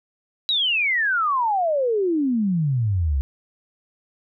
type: exponential sweep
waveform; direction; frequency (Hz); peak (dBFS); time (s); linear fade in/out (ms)
sine; down; 3951 to 64.2; -18; 0.49-3.21; 0
effects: none